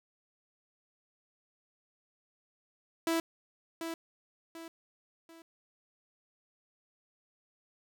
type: tone with echo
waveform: sawtooth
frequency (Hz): 329.6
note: E4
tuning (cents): 0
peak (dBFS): -24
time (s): 3.07-3.2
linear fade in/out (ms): 2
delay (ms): 740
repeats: 3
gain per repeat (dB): -8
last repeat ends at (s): 5.42
effects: none